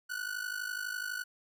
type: ring-modulated tone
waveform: 45% pulse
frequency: 1480 Hz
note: F#6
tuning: in tune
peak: -32 dBFS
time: 0.09-1.24 s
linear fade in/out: 20 ms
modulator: 26 Hz
effects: none